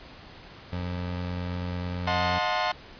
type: tone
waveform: 25% pulse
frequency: 89.1 Hz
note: F2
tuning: 35 cents sharp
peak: -26 dBFS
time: 0.72-2.39 s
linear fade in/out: 10 ms
type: chord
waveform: sawtooth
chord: D# diminished seventh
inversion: none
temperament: equal with one note detuned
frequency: 622.3 / 725.6 / 880 / 1046.5 Hz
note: D#5 / F#5 / A5 / C6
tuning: 0 / -34 / 0 / 0 cents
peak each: -28 / -24 / -28 / -26 dBFS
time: 2.07-2.72 s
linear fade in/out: 5 ms
effects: pink hiss -47 dBFS RMS until 2.99 s + resampled to 11025 Hz